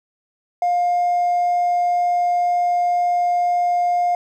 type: tone with hard clipping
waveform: triangle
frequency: 707 Hz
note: F5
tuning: 21 cents sharp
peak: -15 dBFS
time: 0.62-4.15 s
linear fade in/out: 2 ms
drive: 2 dB
effects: none